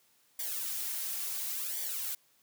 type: noise with flanger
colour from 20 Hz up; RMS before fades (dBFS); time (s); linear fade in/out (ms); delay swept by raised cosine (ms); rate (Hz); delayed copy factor
blue; -36; 0.39-2.15; 5; 0.74 to 4.14; 0.71; -0.75
effects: white hiss -68 dBFS RMS until 2.42 s + high-pass 80 Hz 12 dB/octave